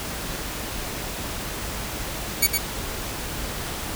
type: tone with echo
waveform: 5% pulse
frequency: 2258 Hz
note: C#7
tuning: 31 cents sharp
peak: -5 dBFS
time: 2.42-2.47 s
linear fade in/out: 10 ms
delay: 110 ms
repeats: 1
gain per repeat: -5 dB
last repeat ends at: 2.58 s
effects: added 50 Hz sine -40 dBFS peak until 3.95 s + pink hiss -31 dBFS RMS until 3.95 s